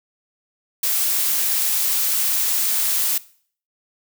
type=noise; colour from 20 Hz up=blue; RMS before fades=-20 dBFS; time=0.83-3.18 s; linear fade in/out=5 ms; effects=noise-tail reverb RT60 0.5 s tail -19 dB re dry